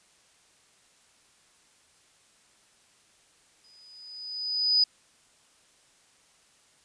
sine tone with exponential growth, 4978 Hz, D#8, in tune, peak -17 dBFS, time 3.64-4.84 s, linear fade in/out 5 ms, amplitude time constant 260 ms, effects white hiss -62 dBFS RMS until 6.84 s + resampled to 22050 Hz

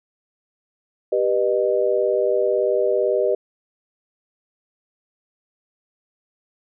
sine chord, G augmented, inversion none, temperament just, 392 / 490 / 612.5 Hz, G4 / B4 / D#5, 0 / -14 / -27 cents, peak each -21 dBFS, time 1.12-3.35 s, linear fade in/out 5 ms, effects none

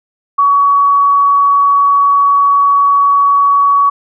sine tone, 1128 Hz, C#6, 30 cents sharp, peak -6 dBFS, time 0.38-3.9 s, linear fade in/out 10 ms, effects none

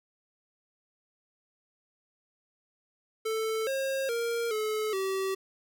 square tone with pitch steps, 441.8 / 538 / 466.5 / 430.7 / 384.1 Hz, A4 / C5 / A#4 / A4 / G4, +7 / +48 / +1 / -37 / -35 cents, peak -29 dBFS, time 3.25-5.35 s, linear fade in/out 10 ms, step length 420 ms, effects none

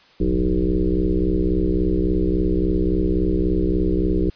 sine tone with frequency modulation, 182.3 Hz, F#3, 25 cents flat, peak -16 dBFS, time 0.2-4.3 s, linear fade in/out 5 ms, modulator 63.6 Hz, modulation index 3.6, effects white hiss -52 dBFS RMS until 4.35 s + resampled to 11025 Hz

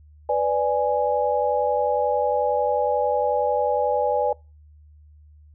sine chord, G# diminished, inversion first, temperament equal with one note detuned, 496.2 / 587.3 / 830.6 Hz, B4 / D5 / G#5, +8 / 0 / 0 cents, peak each -23 dBFS, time 0.29-4.33 s, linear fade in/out 5 ms, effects noise-tail reverb RT60 0.3 s tail -25 dB re dry + added 75 Hz sine -47 dBFS peak until 5.54 s

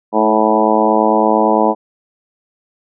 harmonic tone with a mistuned harmonic, 108.9 Hz, A2, 17 cents flat, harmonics 2 / 3 / 4 / 5 / 6 / 7 / 8 / 9, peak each -18 / -18 / -18 / -18 / -18 / -18 / -18 / -18 dBFS, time 0.12-1.75 s, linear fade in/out 50 ms, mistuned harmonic 3, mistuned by -18 cents, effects none

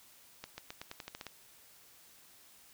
accelerating click train, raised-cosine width 0.2 ms, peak -25 dBFS, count 10, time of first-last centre 0.44-1.267 s, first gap 140 ms, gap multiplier 0.89, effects white hiss -60 dBFS RMS until 2.73 s

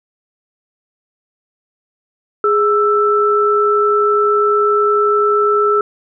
sine tone pair together, 415.3 / 1323.8 Hz, G#4 / E6, 0 / +7 cents, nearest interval octave + minor sixth, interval 2007 cents, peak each -13 dBFS, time 2.44-5.81 s, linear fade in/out 2 ms, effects none

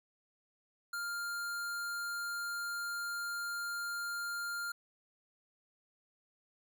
square tone, 1400 Hz, F6, 4 cents sharp, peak -37 dBFS, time 0.93-4.72 s, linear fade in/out 5 ms, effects none

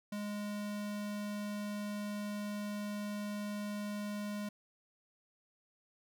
square tone, 206.9 Hz, G#3, 6 cents flat, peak -38 dBFS, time 0.12-4.49 s, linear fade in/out 5 ms, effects none

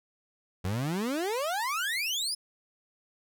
30% pulse exponential sweep, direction up, 87 to 5240 Hz, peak -26 dBFS, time 0.64-2.35 s, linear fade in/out 10 ms, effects none

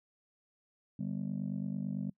sine chord, G major, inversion second, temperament just, 147 / 196 / 245 Hz, D3 / G3 / B3, +2 / 0 / -14 cents, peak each -38 / -35 / -39 dBFS, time 0.99-2.1 s, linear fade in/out 5 ms, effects noise-tail reverb RT60 0.1 s tail -24 dB re dry + tanh soft clip ceiling -28 dBFS

